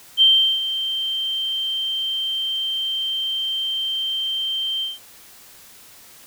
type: tone with ADSR envelope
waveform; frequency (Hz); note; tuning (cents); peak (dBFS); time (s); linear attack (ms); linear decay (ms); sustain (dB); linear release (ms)
sine; 3136; G7; 0; -9; 0.17-4.99; 45; 380; -12; 170
effects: white hiss -46 dBFS RMS until 6.26 s